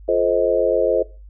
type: chord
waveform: sine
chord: F dominant seventh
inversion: none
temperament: just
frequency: 349.2 / 436.5 / 523.8 / 628.6 Hz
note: F4 / A4 / C5 / Eb5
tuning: 0 / -14 / +2 / +18 cents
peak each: -23 / -20 / -19 / -21 dBFS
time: 0.08-1.03 s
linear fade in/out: 10 ms
effects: noise-tail reverb RT60 0.3 s tail -19 dB re dry + added 50 Hz sine -38 dBFS peak until 1.29 s